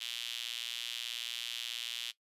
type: tone with high-pass filter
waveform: sawtooth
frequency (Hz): 118.4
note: A#2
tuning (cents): +27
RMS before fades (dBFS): -40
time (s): 0-2.12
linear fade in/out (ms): 20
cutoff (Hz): 3200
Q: 4.5
effects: noise-tail reverb RT60 0.1 s tail -17 dB re dry + resampled to 32000 Hz